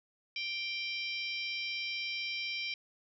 harmonic tone with a mistuned harmonic, 784 Hz, G5, in tune, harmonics 3 / 4 / 5 / 6 / 7, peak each -37 / -41 / -45 / -44 / -45 dBFS, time 0.36-2.74 s, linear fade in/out 2 ms, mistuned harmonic 6, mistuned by +39 cents, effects none

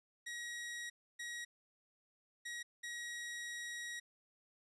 sawtooth tone bursts at uneven times, 1902 Hz, A#6, 34 cents sharp, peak -39 dBFS, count 4, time 0.26-0.9 / 1.19-1.45 / 2.45-2.63 / 2.83-4 s, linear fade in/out 10 ms, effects resampled to 24000 Hz + 13-bit

